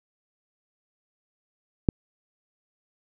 click, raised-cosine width 3 ms, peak -5 dBFS, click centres 1.888 s, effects none

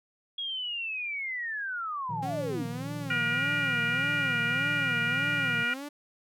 sine linear sweep, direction down, 3322 to 220 Hz, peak -31 dBFS, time 0.38-2.66 s, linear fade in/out 5 ms
triangle chord, Bb suspended fourth, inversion none, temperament just, 116.54 / 155.39 / 174.81 Hz, Bb2 / Eb3 / F3, 0 / -2 / +2 cents, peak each -37 / -36 / -39 dBFS, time 2.09-5.64 s, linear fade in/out 10 ms
sawtooth tone with vibrato, 261.6 Hz, C4, in tune, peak -33 dBFS, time 2.22-5.89 s, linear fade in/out 10 ms, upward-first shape sine, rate 1.7 Hz, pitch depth 200 cents each way
harmonic tone, 477.3 Hz, A#4, 41 cents sharp, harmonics 3 / 4 / 5 / 6, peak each -28 / -34 / -32 / -36 dBFS, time 3.1-5.74 s, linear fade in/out 5 ms
effects none

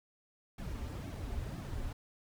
brown noise with flanger, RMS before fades -40 dBFS, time 0.58-1.93 s, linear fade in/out 5 ms, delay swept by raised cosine 2 to 6.4 ms, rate 2 Hz, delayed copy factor -1, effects none

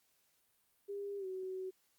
sine tone with pitch glide, 402.2 to 375.3 Hz, G4 to F#4, +44 to +25 cents, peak -39 dBFS, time 0.88-1.71 s, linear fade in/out 20 ms, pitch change -119 cents, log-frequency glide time 1.18-1.26 s, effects white hiss -75 dBFS RMS until 1.98 s + Opus 48 kbps

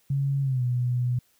sine tone with pitch glide, 138.59 to 123.47 Hz, C#3 to B2, 0 to 0 cents, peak -22 dBFS, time 0.1-1.19 s, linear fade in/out 5 ms, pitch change -200 cents, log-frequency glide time 0.42-0.63 s, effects white hiss -65 dBFS RMS until 1.39 s

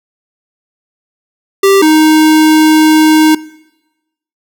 square tone pair in turn, 392 / 311.7 Hz, G4 / D#4, 0 / +3 cents, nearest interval major third, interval 397 cents, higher first, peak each -5 dBFS, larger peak neither, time 1.63-1.82 / 1.82-3.35 s, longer second, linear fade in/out 5 ms, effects noise-tail reverb RT60 1.0 s tail -21 dB re dry

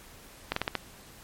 slowing click train, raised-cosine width 0.3 ms, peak -11 dBFS, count 5, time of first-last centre 0.52-0.753 s, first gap 44 ms, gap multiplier 1.19, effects pink hiss -51 dBFS RMS until 1.23 s + MP3 64 kbps

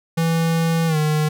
square tone with pitch glide, 164.81 to 152.89 Hz, E3 to D#3, 0 to -30 cents, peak -17 dBFS, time 0.17-1.29 s, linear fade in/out 10 ms, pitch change -130 cents, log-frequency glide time 0.87-0.97 s, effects none

